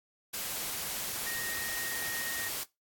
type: tone in noise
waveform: sine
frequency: 1864.7 Hz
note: A#6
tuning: in tune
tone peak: -37 dBFS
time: 1.26-2.49 s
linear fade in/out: 10 ms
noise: white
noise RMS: -36 dBFS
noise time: 0.33-2.64 s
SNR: -4 dB
effects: noise-tail reverb RT60 0.2 s tail -21 dB re dry + AAC 64 kbps